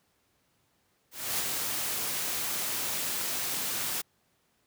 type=noise with ADSR envelope; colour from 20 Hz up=white; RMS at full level=-29 dBFS; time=1.11-4.02 s; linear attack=280 ms; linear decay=22 ms; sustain=-3 dB; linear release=14 ms; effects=pink hiss -71 dBFS RMS until 4.66 s + high-pass 80 Hz 12 dB/octave